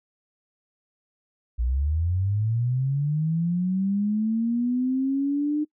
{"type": "linear sweep", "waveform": "sine", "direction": "up", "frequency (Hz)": [56.3, 303.5], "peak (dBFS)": -21, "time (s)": [1.58, 5.65], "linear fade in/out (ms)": 20, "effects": ["noise-tail reverb RT60 0.1 s tail -25 dB re dry"]}